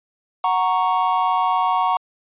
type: chord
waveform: triangle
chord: F# major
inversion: none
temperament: equal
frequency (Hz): 740 / 932.3 / 1108.7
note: F#5 / A#5 / C#6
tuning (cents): 0 / 0 / 0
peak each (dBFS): -19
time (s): 0.44-1.97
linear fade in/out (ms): 2
effects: resampled to 8000 Hz